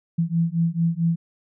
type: beating tone pair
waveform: sine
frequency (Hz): 164.9 / 169.4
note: E3 / E3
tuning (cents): +1 / +48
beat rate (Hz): 4.5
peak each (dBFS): -22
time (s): 0.18-1.16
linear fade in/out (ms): 10
effects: none